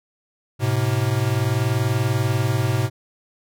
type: tone pair together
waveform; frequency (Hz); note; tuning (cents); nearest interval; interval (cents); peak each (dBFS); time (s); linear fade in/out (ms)
square; 107.7 / 128.08; A2 / C3; -37 / -37; minor third; 300; -22; 0.59-2.9; 50
effects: none